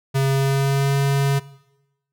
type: tone with pitch glide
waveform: square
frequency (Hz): 135.8 to 138.89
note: C#3 to C#3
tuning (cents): -35 to +4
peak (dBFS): -17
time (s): 0.14-1.4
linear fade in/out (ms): 20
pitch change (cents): +39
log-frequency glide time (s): 0.26-0.94
effects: noise-tail reverb RT60 0.9 s tail -19 dB re dry